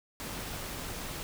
pink noise, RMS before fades -39 dBFS, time 0.2-1.23 s, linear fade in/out 0 ms, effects none

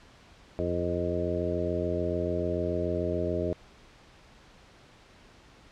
harmonic tone with a mistuned harmonic, 86.9 Hz, F2, 8 cents flat, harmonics 1 / 2 / 3 / 4 / 5 / 6 / 7, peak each -34 / -36 / -37 / -33 / -34 / -37 / -33 dBFS, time 0.59-3.53 s, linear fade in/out 0 ms, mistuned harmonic 7, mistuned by +30 cents, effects pink hiss -55 dBFS RMS until 5.71 s + low-pass 5000 Hz 12 dB/octave

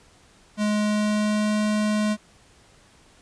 square tone with pitch glide, 210.1 to 211.8 Hz, G#3 to G#3, +20 to +34 cents, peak -21 dBFS, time 0.57-2.17 s, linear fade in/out 50 ms, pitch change +14 cents, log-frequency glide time 0.79-1.57 s, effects pink hiss -55 dBFS RMS until 3.21 s + resampled to 22050 Hz

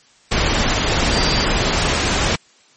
sine tone in noise, 4699 Hz, D8, in tune, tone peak -22 dBFS, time 1.12-1.45 s, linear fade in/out 10 ms, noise pink, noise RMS -17 dBFS, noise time 0.31-2.36 s, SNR -8 dB, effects white hiss -52 dBFS RMS until 2.76 s + MP3 32 kbps

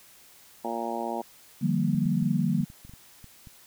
harmonic tone, 116.54 Hz, A#2, in tune, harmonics 2 / 3 / 4 / 5 / 6 / 7 / 8, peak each -36 / -36 / -39 / -37 / -36 / -35 / -37 dBFS, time 0.64-1.22 s, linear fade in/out 10 ms
sine chord, G minor seventh, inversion second, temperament equal with one note detuned, 150.35 / 174.61 / 196 / 233.1 Hz, D3 / F3 / G3 / Bb3, +41 / 0 / 0 / 0 cents, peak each -28 dBFS, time 1.61-2.65 s, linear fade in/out 20 ms
clicks, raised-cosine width 5 ms, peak -34 dBFS, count 10, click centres 1.949 / 2.058 / 2.227 / 2.608 / 2.701 / 2.85 / 2.895 / 2.937 / 3.243 / 3.472 s
effects white hiss -54 dBFS RMS until 3.66 s

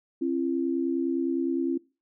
sine tone pair together, 268.7 / 338.5 Hz, C4 / E4, +46 / +46 cents, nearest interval major third, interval 400 cents, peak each -27 dBFS, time 0.21-1.78 s, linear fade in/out 10 ms, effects noise-tail reverb RT60 0.3 s tail -22 dB re dry

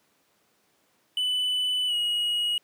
triangle tone with pitch glide, 2992 to 2897 Hz, F#7 to F#7, +19 to -37 cents, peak -22 dBFS, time 1.17-2.58 s, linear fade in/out 2 ms, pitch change -56 cents, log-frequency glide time 1.87-1.94 s, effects pink hiss -67 dBFS RMS until 2.63 s + high-pass 200 Hz 12 dB/octave

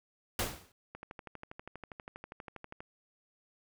pink noise with exponential decay, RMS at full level -29 dBFS, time 0.39-0.72 s, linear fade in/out 2 ms, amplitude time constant 70 ms
click train, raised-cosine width 0.5 ms, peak -29 dBFS, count 24, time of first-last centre 0.95-2.805 s, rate 12.4 Hz
effects none

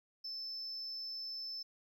triangle tone, 5274 Hz, E8, in tune, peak -38 dBFS, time 0.24-1.63 s, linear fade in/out 10 ms, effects tanh soft clip ceiling -37 dBFS

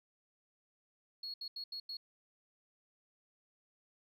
sine tone bursts at uneven times, 4325 Hz, C#8, 43 cents flat, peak -39 dBFS, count 5, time 1.23-1.34 / 1.41-1.48 / 1.56-1.64 / 1.72-1.8 / 1.89-1.97 s, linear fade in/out 5 ms, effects tanh soft clip ceiling -37 dBFS

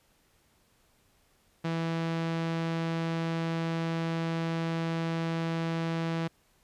sawtooth tone with low-pass filter, 164.81 Hz, E3, in tune, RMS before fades -31 dBFS, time 1.64-6.28 s, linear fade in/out 10 ms, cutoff 4000 Hz, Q 0.78, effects pink hiss -67 dBFS RMS until 6.63 s + resampled to 32000 Hz

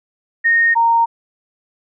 sine tone pair in turn, 1850 / 925 Hz, A#6 / A#5, -14 / -14 cents, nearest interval octave, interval 1200 cents, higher first, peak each -10 dBFS, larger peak neither, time 0.44-0.75 / 0.75-1.06 s, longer neither, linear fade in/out 20 ms, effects none

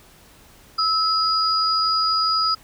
sine tone pair together, 1299 / 4904 Hz, E6 / D#8, -26 / -26 cents, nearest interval octave + major seventh, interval 2300 cents, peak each -20 dBFS, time 0.78-2.55 s, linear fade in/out 10 ms, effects pink hiss -50 dBFS RMS until 2.63 s

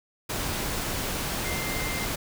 sine tone in noise, 2093 Hz, C7, in tune, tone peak -34 dBFS, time 1.45-2.06 s, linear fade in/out 10 ms, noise pink, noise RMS -30 dBFS, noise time 0.29-2.16 s, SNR -7 dB, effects none

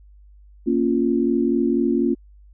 sine chord, Bb minor, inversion none, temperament equal, 233.1 / 277.2 / 349.2 Hz, Bb3 / Db4 / F4, 0 / 0 / 0 cents, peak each -21 dBFS, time 0.66-2.15 s, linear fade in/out 20 ms, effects added 50 Hz sine -45 dBFS peak until 2.53 s

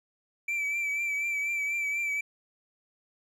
triangle tone with vibrato, 2322 Hz, D7, 20 cents flat, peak -26 dBFS, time 0.48-2.21 s, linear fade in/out 5 ms, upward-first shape triangle, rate 4.1 Hz, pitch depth 43 cents each way, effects none

